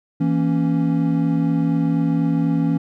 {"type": "chord", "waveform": "triangle", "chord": "A# diminished", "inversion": "second", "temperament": "equal", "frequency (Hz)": [164.81, 233.1, 277.2], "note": ["E3", "A#3", "C#4"], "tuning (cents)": [0, 0, 0], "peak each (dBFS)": [-17, -22, -18], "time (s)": [0.2, 2.78], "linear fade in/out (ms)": 10, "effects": []}